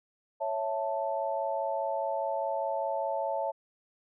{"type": "chord", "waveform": "sine", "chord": "A major", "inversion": "first", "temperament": "equal", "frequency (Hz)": [554.4, 659.3, 880], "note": ["C#5", "E5", "A5"], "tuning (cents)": [0, 0, 0], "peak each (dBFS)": -33, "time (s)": [0.4, 3.52], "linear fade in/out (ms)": 20, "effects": []}